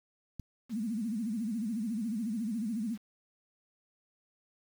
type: click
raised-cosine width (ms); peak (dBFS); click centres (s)
5; -28; 0.397
type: tone with vibrato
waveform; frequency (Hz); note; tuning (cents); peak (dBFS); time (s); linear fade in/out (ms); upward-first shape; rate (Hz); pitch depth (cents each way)
sine; 221.8; A3; +14; -31; 0.69-2.98; 50; sine; 14; 160
effects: 9-bit